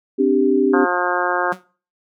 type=chord; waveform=sine; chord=C suspended second; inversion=none; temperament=equal; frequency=261.6 / 293.7 / 392 Hz; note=C4 / D4 / G4; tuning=0 / 0 / 0 cents; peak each=-18 / -18 / -16 dBFS; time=0.18-0.86 s; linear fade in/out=20 ms
type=harmonic tone; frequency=178.4 Hz; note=F3; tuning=37 cents sharp; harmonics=2 / 3 / 4 / 5 / 6 / 7 / 8 / 9; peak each=-25 / -25 / -25 / -25 / -25 / -25 / -25 / -25 dBFS; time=0.73-1.53 s; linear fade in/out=10 ms
type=tone with exponential decay; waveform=sawtooth; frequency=185 Hz; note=F#3; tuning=in tune; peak=-24 dBFS; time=1.52-1.64 s; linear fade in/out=5 ms; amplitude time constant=26 ms
effects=noise-tail reverb RT60 0.4 s tail -22 dB re dry